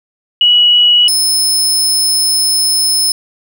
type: tone pair in turn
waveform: sine / 25% pulse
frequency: 2926 / 5214 Hz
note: F#7 / E8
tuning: -20 / -20 cents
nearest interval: minor seventh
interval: 1000 cents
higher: second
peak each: -5 dBFS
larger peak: neither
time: 0.41-1.08 / 1.08-3.12 s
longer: second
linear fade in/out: 2 ms
effects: 7-bit